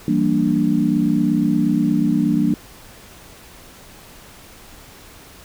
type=chord; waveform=sine; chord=E half-diminished seventh; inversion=none; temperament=equal with one note detuned; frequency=167.69 / 196 / 233.1 / 293.7 Hz; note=E3 / G3 / Bb3 / D4; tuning=+30 / 0 / 0 / 0 cents; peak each=-22 / -21 / -19 / -19 dBFS; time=0.08-2.54 s; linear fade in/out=2 ms; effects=pink hiss -43 dBFS RMS until 5.44 s